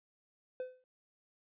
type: tone with exponential decay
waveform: triangle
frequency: 509 Hz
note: C5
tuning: 48 cents flat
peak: -32 dBFS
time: 0.6-0.84 s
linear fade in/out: 1 ms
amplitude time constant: 52 ms
effects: resampled to 8000 Hz